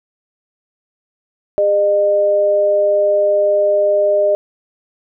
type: tone pair together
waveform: sine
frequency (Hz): 405.8 / 607.8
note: G#4 / D#5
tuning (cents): -40 / -41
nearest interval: perfect fifth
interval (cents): 699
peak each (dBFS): -19 / -11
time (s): 1.58-4.35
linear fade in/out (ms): 0
effects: none